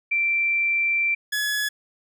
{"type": "tone pair in turn", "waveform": ["sine", "sawtooth"], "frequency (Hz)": [2349, 1696], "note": ["D7", "G#6"], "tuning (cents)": [0, 36], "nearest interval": "tritone", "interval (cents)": 564, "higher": "first", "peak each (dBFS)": -19, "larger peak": "neither", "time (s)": [[0.11, 1.15], [1.32, 1.69]], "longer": "first", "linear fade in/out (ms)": 10, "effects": []}